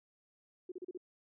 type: tone bursts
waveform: sine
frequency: 362.8 Hz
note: F#4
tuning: 34 cents flat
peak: -40 dBFS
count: 5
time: 0.69-0.975 s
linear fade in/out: 5 ms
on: 29 ms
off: 35 ms
effects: none